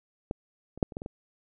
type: clicks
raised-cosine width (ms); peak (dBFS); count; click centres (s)
2; -17 / -30 / -8 / -29 / -20 / -25 / -23; 7; 0.311 / 0.776 / 0.828 / 0.922 / 0.969 / 1.019 / 1.061
effects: none